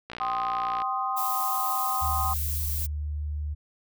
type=click train; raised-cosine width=0.3 ms; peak=-21 dBFS; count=44; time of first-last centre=0.1-0.819 s; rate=59.8 Hz
type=chord; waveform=sine; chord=C minor; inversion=second; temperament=equal with one note detuned; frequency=776.8 / 1046.5 / 1244.5 Hz; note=G5 / C6 / Eb6; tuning=-16 / 0 / 0 cents; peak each=-30 dBFS; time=0.2-2.34 s; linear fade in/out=10 ms
type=noise; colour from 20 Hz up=violet; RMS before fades=-32 dBFS; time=1.16-2.87 s; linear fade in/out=20 ms
type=tone; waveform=sine; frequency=74.5 Hz; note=D2; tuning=25 cents sharp; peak=-28 dBFS; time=2.01-3.55 s; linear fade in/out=20 ms
effects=none